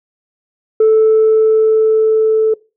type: tone with level ramp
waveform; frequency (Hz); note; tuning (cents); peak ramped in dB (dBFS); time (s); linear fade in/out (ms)
sine; 438.7; A4; -5; -4 to -8; 0.8-2.54; 5
effects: noise-tail reverb RT60 0.3 s tail -23 dB re dry + tanh soft clip ceiling -4 dBFS